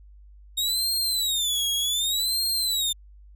sawtooth tone with vibrato, 3729 Hz, A#7, in tune, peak -20 dBFS, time 0.57-2.93 s, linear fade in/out 10 ms, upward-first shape sine, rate 0.66 Hz, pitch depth 210 cents each way, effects added 50 Hz sine -46 dBFS peak until 3.35 s

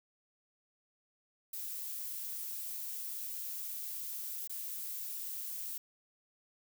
violet noise with dropouts, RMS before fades -41 dBFS, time 1.53-5.78 s, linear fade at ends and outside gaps 5 ms, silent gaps 4.475-4.495 s, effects none

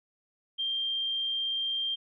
sine tone, 3179 Hz, G7, 24 cents sharp, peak -28 dBFS, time 0.58-1.96 s, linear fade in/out 20 ms, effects none

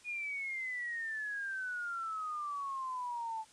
sine exponential sweep, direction down, 2467 to 870 Hz, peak -36 dBFS, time 0.04-3.45 s, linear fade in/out 50 ms, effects white hiss -61 dBFS RMS until 3.52 s + resampled to 22050 Hz

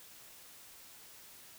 silence, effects white hiss -55 dBFS RMS until 1.58 s

